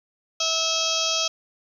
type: harmonic tone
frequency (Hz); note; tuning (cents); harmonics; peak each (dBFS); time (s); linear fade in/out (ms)
649; E5; -27; 1 / 2 / 4 / 5 / 6 / 7 / 8 / 9 / 10; -31 / -32 / -31 / -27 / -31 / -32 / -28 / -30 / -33; 0.4-1.28; 5
effects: 9-bit